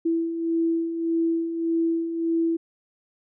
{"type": "beating tone pair", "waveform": "sine", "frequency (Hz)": [329.6, 331.3], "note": ["E4", "E4"], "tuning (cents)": [0, 9], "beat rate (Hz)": 1.7, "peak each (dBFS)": [-30, -22], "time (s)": [0.05, 2.57], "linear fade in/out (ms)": 10, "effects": []}